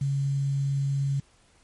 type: tone with quantisation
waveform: sine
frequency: 138.59 Hz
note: C#3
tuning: in tune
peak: -23 dBFS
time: 0.01-1.2 s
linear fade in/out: 5 ms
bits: 8
effects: pink hiss -61 dBFS RMS until 1.63 s + MP3 48 kbps